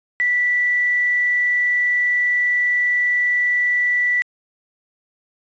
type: tone with quantisation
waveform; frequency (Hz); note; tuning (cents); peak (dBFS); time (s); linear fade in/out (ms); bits
sine; 1965; B6; -9; -15; 0.2-4.22; 0; 7
effects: resampled to 16000 Hz